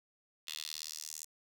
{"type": "tone with high-pass filter sweep", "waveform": "10% pulse", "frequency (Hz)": 77.6, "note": "D#2", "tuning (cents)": -4, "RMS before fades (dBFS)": -44, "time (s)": [0.47, 1.25], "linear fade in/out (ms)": 10, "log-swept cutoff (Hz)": [3300, 7000], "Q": 2.4, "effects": ["10-bit"]}